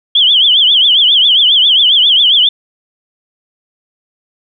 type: tone with vibrato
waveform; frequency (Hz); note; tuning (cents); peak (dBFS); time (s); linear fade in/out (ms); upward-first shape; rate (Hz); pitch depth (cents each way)
sine; 3206; G7; +38; -5; 0.15-2.49; 5; triangle; 7.4; 190
effects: none